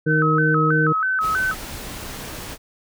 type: tone with vibrato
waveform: sine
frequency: 1396.9 Hz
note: F6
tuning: in tune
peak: -18 dBFS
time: 0.06-1.55 s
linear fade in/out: 50 ms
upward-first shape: square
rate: 3.1 Hz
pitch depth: 150 cents each way
type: harmonic tone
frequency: 155.56 Hz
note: D#3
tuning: in tune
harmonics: 1 / 2 / 3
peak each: -19 / -23 / -23 dBFS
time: 0.06-0.93 s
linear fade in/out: 10 ms
type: noise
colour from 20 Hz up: pink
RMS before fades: -33 dBFS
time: 1.2-2.58 s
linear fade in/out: 50 ms
effects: none